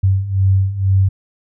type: beating tone pair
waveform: sine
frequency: 94.8 / 96.9 Hz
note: F#2 / G2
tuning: +43 / -20 cents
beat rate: 2.1 Hz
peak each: -17 / -13 dBFS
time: 0.03-1.09 s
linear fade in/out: 10 ms
effects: none